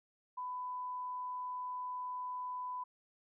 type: tone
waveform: sine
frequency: 999 Hz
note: B5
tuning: 20 cents sharp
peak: -38 dBFS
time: 0.37-2.84 s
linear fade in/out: 10 ms
effects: none